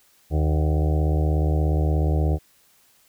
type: harmonic tone with a mistuned harmonic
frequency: 76.8 Hz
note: D#2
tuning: 22 cents flat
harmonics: 1 / 2 / 4 / 5 / 6 / 7 / 8 / 9 / 10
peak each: -19 / -25 / -31 / -33 / -35 / -36 / -37 / -38 / -39 dBFS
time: 0.3-2.39 s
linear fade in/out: 50 ms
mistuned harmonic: 9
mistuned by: +62 cents
effects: white hiss -59 dBFS RMS until 3.08 s